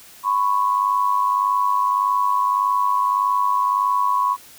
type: tone pair together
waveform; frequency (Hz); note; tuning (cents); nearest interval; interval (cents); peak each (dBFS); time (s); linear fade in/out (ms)
sine; 998.3 / 1100; B5 / C#6; +18 / -14; major second; 168; -19; 0.23-4.37; 50
effects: white hiss -45 dBFS RMS until 4.58 s